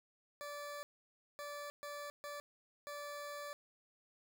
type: tone bursts at uneven times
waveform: 20% pulse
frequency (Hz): 581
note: D5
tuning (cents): -19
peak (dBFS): -39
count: 5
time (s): 0.41-0.83 / 1.39-1.7 / 1.83-2.1 / 2.24-2.4 / 2.87-3.53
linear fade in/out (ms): 0
effects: none